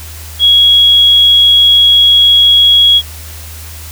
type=tone; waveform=sine; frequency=3322 Hz; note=G#7; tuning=in tune; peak=-3 dBFS; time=0.39-3.02 s; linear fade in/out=50 ms; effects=added 79 Hz sine -27 dBFS peak until 3.91 s + white hiss -31 dBFS RMS until 3.91 s